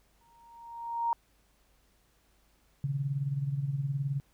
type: tone with exponential growth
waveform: sine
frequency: 932.3 Hz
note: A#5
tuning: in tune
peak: -24 dBFS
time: 0.21-1.13 s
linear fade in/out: 1 ms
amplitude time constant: 200 ms
type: tone with tremolo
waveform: sine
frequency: 139.3 Hz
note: C#3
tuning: 9 cents sharp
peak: -26 dBFS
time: 2.84-4.2 s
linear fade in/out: 0 ms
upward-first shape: sine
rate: 19 Hz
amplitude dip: 65%
effects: added 50 Hz sine -69 dBFS peak until 4.33 s + pink hiss -69 dBFS RMS until 4.33 s